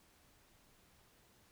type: silence
effects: pink hiss -68 dBFS RMS until 1.51 s